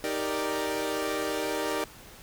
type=chord; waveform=sawtooth; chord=Eb major seventh; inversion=none; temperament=equal; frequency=311.1 / 392 / 466.2 / 587.3 Hz; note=Eb4 / G4 / Bb4 / D5; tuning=0 / 0 / 0 / 0 cents; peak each=-30 dBFS; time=0.04-1.84 s; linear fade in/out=0 ms; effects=pink hiss -49 dBFS RMS until 2.22 s